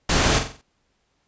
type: noise with echo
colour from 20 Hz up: pink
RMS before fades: -19 dBFS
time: 0.09-0.39 s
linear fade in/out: 5 ms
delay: 45 ms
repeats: 5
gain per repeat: -7 dB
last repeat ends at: 0.615 s
effects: pink hiss -69 dBFS RMS until 1.27 s + resampled to 16000 Hz